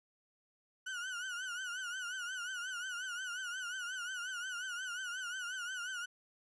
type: tone with vibrato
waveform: 35% pulse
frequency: 1471 Hz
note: F#6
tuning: 11 cents flat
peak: -37 dBFS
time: 0.86-6.06 s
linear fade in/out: 10 ms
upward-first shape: triangle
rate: 5.6 Hz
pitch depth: 110 cents each way
effects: resampled to 22050 Hz